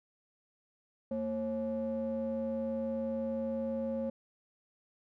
triangle ring-modulated tone, 156.5 Hz, D#3, 10 cents sharp, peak -27 dBFS, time 1.11-4.1 s, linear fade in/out 5 ms, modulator 385 Hz, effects none

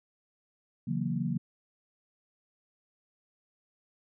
sine chord, F# dominant seventh, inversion second, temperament equal, 138.59 / 164.81 / 185 / 233.1 Hz, C#3 / E3 / F#3 / A#3, 0 / 0 / 0 / 0 cents, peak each -34 dBFS, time 0.87-1.38 s, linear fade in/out 10 ms, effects none

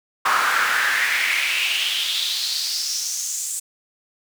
brown noise with high-pass filter sweep, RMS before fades -22 dBFS, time 0.25-3.6 s, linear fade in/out 10 ms, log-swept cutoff 1200 to 7900 Hz, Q 4.4, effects none

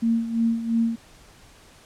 sine tone with tremolo, 229.3 Hz, A#3, 28 cents flat, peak -17 dBFS, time 0.02-0.96 s, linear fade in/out 10 ms, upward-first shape sine, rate 2.9 Hz, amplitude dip 70%, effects pink hiss -51 dBFS RMS until 1.85 s + low-pass 10000 Hz 12 dB/octave

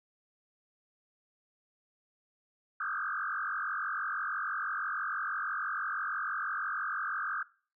sine tone with frequency modulation, 1396.9 Hz, F6, in tune, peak -32 dBFS, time 2.8-7.43 s, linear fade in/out 5 ms, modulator 46.1 Hz, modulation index 4.7, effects noise-tail reverb RT60 0.4 s tail -19 dB re dry

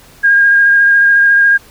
sine tone with vibrato, 1620 Hz, G#6, 43 cents flat, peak -5 dBFS, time 0.23-1.58 s, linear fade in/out 20 ms, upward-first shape square, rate 14 Hz, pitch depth 10 cents each way, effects pink hiss -42 dBFS RMS until 1.7 s

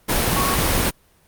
sine tone in noise, 1108.7 Hz, C#6, in tune, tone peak -21 dBFS, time 0.35-0.56 s, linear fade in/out 20 ms, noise pink, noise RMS -19 dBFS, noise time 0.08-0.91 s, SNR -5 dB, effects pink hiss -57 dBFS RMS until 1.27 s + Opus 32 kbps

